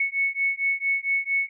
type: beating tone pair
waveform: sine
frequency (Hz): 2207 / 2211.4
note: C#7 / C#7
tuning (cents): -8 / -5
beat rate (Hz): 4.4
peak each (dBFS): -25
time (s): 0-1.49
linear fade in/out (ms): 5
effects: none